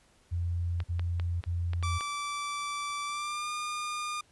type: tone bursts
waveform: sine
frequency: 86.4 Hz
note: F2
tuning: 18 cents flat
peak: -28 dBFS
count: 3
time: 0.31-1.99 s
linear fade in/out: 20 ms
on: 530 ms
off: 45 ms
type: clicks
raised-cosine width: 0.3 ms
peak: -24 dBFS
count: 7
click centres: 0.803 / 0.995 / 1.198 / 1.439 / 1.734 / 1.827 / 2.009 s
type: tone with pitch glide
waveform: sawtooth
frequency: 1163 to 1211 Hz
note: D6 to D#6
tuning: -17 to -47 cents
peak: -29 dBFS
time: 1.83-4.21 s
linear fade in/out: 5 ms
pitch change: +70 cents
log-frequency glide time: 3.05-3.5 s
effects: pink hiss -64 dBFS RMS until 4.31 s + resampled to 24000 Hz